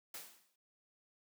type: noise with exponential decay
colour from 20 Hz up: white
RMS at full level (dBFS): -44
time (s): 0.14-0.56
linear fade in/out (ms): 5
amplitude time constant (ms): 91
effects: noise-tail reverb RT60 0.4 s tail -26 dB re dry + high-pass 200 Hz 12 dB/octave